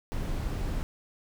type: noise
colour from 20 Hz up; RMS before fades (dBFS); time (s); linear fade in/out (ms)
brown; -31; 0.12-0.83; 0
effects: none